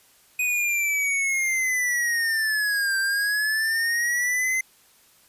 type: linear two-way sweep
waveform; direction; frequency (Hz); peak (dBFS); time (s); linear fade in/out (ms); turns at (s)
square; down then up; 2500 to 1569 to 2070; -22; 0.39-4.61; 5; 2.98
effects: white hiss -57 dBFS RMS until 5.28 s + resampled to 32000 Hz